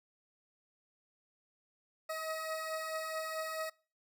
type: beating tone pair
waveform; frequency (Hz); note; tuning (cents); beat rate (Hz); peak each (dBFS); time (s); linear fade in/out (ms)
20% pulse; 632 / 636.6; D#5 / D#5; +27 / +39; 4.6; -39 / -33; 2.09-3.7; 10
effects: noise-tail reverb RT60 0.4 s tail -24 dB re dry